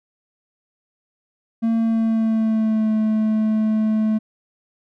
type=tone with pitch glide; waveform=triangle; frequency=227.1 to 217.2 Hz; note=A#3 to A3; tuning=-45 to -22 cents; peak=-14 dBFS; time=1.62-4.19 s; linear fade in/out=20 ms; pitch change=-77 cents; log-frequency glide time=1.75-2.92 s; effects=none